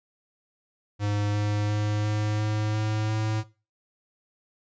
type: tone with pitch steps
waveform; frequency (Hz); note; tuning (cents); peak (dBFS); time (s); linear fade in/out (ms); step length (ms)
square; 103.2 / 104.1 / 105 / 105.92 / 106.84 / 107.77 / 108.71; G#2 / G#2 / G#2 / G#2 / G#2 / A2 / A2; -10 / +5 / +19 / +35 / +50 / -35 / -20; -25; 0.99-3.44; 50; 350
effects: noise-tail reverb RT60 0.3 s tail -17 dB re dry + resampled to 16000 Hz